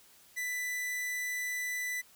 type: tone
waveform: 45% pulse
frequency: 1987 Hz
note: B6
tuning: 10 cents sharp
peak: -33 dBFS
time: 0.36-2.02 s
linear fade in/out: 20 ms
effects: white hiss -60 dBFS RMS until 2.15 s